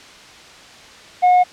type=tone with tanh clipping; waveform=sine; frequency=724 Hz; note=F#5; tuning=38 cents flat; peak=-10 dBFS; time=1.22-1.44 s; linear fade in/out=20 ms; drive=3 dB; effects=white hiss -41 dBFS RMS until 1.52 s + low-pass 5000 Hz 12 dB/octave